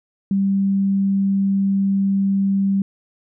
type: tone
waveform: sine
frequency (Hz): 196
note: G3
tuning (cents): 0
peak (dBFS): -15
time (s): 0.31-2.82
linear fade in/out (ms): 2
effects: none